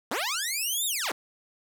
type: linear two-way sweep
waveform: 10% pulse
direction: up then down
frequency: 193.5 to 3767 to 193.5 Hz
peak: -19 dBFS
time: 0.11-1.12 s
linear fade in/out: 5 ms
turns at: 0.86 s
effects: none